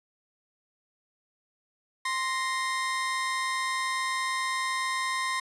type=tone pair together; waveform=30% pulse; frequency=1045.9 / 1864.7 Hz; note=C6 / A#6; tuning=-1 / 0 cents; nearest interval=minor seventh; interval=1001 cents; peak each=-26 / -30 dBFS; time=2.05-5.4 s; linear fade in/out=5 ms; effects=resampled to 24000 Hz